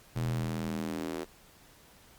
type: tone with high-pass filter sweep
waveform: square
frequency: 40.7 Hz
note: E1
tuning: 21 cents flat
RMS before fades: -34 dBFS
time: 0.15-1.25 s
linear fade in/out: 20 ms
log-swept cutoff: 99 to 360 Hz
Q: 2.5
effects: pink hiss -58 dBFS RMS until 2.18 s + Opus 48 kbps